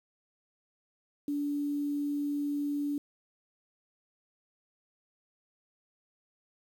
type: tone with quantisation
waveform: sine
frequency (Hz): 289.2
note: D4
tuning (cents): -27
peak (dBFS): -29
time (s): 1.28-2.98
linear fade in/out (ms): 2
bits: 9
effects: none